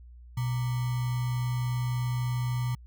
sine tone with sample-and-hold, 123.47 Hz, B2, in tune, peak -26 dBFS, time 0.37-2.75 s, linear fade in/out 5 ms, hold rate 1050 Hz, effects added 60 Hz sine -46 dBFS peak until 2.86 s

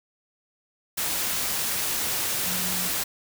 sine tone in noise, 180.6 Hz, F#3, 42 cents flat, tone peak -35 dBFS, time 2.46-2.89 s, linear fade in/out 10 ms, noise white, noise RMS -27 dBFS, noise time 0.97-3.04 s, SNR -11 dB, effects none

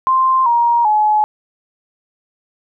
sine tone with pitch steps, 1046.5 / 943.2 / 850 Hz, C6 / A#5 / G#5, 0 / +20 / +40 cents, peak -10 dBFS, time 0.07-1.24 s, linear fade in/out 0 ms, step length 390 ms, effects none

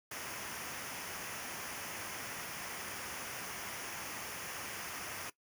pink noise with comb filter, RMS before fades -43 dBFS, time 0.11-5.3 s, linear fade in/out 5 ms, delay 0.25 ms, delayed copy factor -0.6, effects noise-tail reverb RT60 0.1 s tail -18 dB re dry + high-pass 100 Hz 12 dB/octave

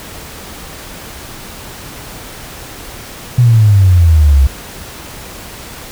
sine exponential sweep, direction down, 125.1 to 65.5 Hz, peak -4 dBFS, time 3.38-4.47 s, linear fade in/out 5 ms, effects pink hiss -30 dBFS RMS until 5.91 s

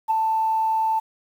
sine tone with ADSR envelope, 885 Hz, A5, 10 cents sharp, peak -14 dBFS, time 0.08-1 s, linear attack 28 ms, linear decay 7 ms, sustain -4 dB, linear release 15 ms, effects tanh soft clip ceiling -12 dBFS + 8-bit

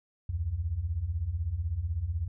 sine beating tone pair, 71.7 / 87.7 Hz, D2 / F2, -41 / +8 cents, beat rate 16 Hz, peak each -34 / -30 dBFS, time 0.29-2.28 s, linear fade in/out 5 ms, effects none

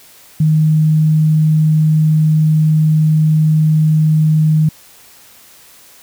sine tone, 155.56 Hz, D#3, in tune, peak -8 dBFS, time 0.4-4.69 s, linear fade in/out 5 ms, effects white hiss -43 dBFS RMS until 6.02 s

